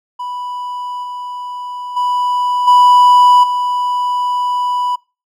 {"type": "tone with level steps", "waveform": "triangle", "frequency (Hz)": 987, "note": "B5", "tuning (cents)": -1, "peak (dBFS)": [-19, -21, -11, -3, -12], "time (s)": [0.19, 4.96], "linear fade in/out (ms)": 10, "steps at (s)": [1.03, 1.96, 2.67, 3.43], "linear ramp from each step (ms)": 10, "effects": ["noise-tail reverb RT60 0.3 s tail -24 dB re dry"]}